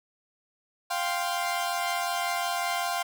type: chord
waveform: sawtooth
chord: F suspended second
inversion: none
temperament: equal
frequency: 698.5 / 784 / 1046.5 Hz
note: F5 / G5 / C6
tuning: 0 / 0 / 0 cents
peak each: -26 / -29 / -29 dBFS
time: 0.9-3.03 s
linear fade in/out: 10 ms
effects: none